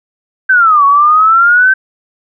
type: exponential two-way sweep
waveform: sine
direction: down then up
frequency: 1568 to 1108.7 to 1560 Hz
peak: -4 dBFS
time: 0.49-1.74 s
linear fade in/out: 10 ms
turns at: 0.85 s
effects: none